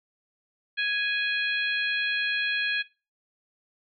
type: harmonic tone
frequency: 830.6 Hz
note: G#5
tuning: in tune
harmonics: 2 / 3 / 4 / 5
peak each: -27 / -29 / -32 / -36 dBFS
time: 0.77-2.83 s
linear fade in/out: 20 ms
effects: noise-tail reverb RT60 0.3 s tail -19 dB re dry